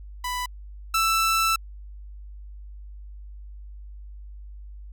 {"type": "tone pair in turn", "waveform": "sawtooth", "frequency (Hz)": [993, 1325.5], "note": ["B5", "E6"], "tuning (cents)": [9, 9], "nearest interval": "perfect fourth", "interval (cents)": 500, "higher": "second", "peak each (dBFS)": [-23, -16], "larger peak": "second", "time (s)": [[0.24, 0.46], [0.94, 1.56]], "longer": "second", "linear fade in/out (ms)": 5, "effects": ["added 50 Hz sine -38 dBFS peak until 4.92 s"]}